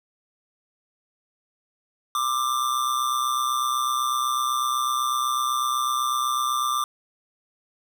square tone with amplitude modulation, 1186 Hz, D6, 17 cents sharp, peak -20 dBFS, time 2.15-6.84 s, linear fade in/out 2 ms, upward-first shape sine, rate 128 Hz, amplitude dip 60%, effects none

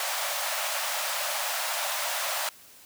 pink high-pass noise, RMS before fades -30 dBFS, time 0-2.49 s, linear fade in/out 2 ms, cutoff 560 Hz, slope 96 dB/octave, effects white hiss -52 dBFS RMS until 2.85 s

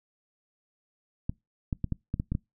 clicks, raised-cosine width 5 ms, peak -16 dBFS, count 8, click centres 1.295 / 1.728 / 1.843 / 1.923 / 2.141 / 2.199 / 2.32 / 2.351 s, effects noise-tail reverb RT60 0.2 s tail -25 dB re dry

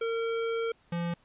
square tone pair in turn, 457.5 / 171.37 Hz, A#4 / F3, -32 / -32 cents, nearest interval octave + perfect fourth, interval 1700 cents, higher first, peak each -29 / -30 dBFS, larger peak first, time 0.01-0.72 / 0.92-1.14 s, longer first, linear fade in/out 5 ms, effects pink hiss -65 dBFS RMS until 1.24 s + resampled to 8000 Hz

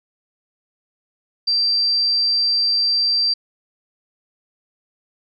sine tone, 4699 Hz, D8, in tune, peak -15 dBFS, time 1.47-3.34 s, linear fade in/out 10 ms, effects none

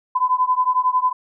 sine beating tone pair, 1007 / 1018 Hz, B5 / C6, +33 / -48 cents, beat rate 11 Hz, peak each -18 / -19 dBFS, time 0.15-1.13 s, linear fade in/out 10 ms, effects none

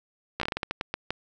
slowing click train, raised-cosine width 0.3 ms, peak -12 dBFS, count 12, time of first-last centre 0.4-1.106 s, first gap 14 ms, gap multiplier 1.28, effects none

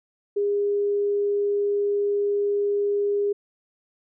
sine tone, 407.1 Hz, G#4, 35 cents flat, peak -20 dBFS, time 0.36-3.33 s, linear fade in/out 10 ms, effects none

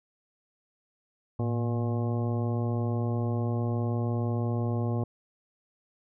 harmonic tone with a mistuned harmonic, 119.4 Hz, A#2, 42 cents sharp, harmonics 1 / 2 / 3 / 4 / 5 / 6 / 7 / 9, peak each -27 / -33 / -37 / -39 / -41 / -43 / -44 / -46 dBFS, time 1.39-5.04 s, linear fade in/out 5 ms, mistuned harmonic 1, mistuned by -99 cents, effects none

